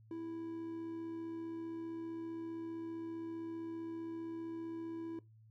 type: tone with amplitude modulation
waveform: triangle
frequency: 329.6 Hz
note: E4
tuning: in tune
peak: -37 dBFS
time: 0.11-5.19 s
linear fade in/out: 2 ms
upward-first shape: sine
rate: 75.3 Hz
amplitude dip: 30%
effects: noise-tail reverb RT60 0.2 s tail -19 dB re dry + added 110 Hz sine -59 dBFS peak until 5.5 s